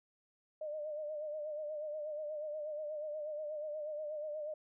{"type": "tone with vibrato", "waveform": "sine", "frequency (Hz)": 606, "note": "D#5", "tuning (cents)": -46, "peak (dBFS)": -38, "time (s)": [0.61, 4.54], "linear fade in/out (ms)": 5, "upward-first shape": "sine", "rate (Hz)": 8.3, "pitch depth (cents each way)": 54, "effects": []}